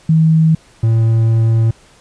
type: tone pair in turn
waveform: sine / triangle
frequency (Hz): 160 / 113.14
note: D#3 / A2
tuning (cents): +49 / +49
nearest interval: tritone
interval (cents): 600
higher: first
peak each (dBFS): -7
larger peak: neither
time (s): 0.09-0.55 / 0.83-1.71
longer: second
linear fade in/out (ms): 5
effects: pink hiss -47 dBFS RMS until 2 s + resampled to 22050 Hz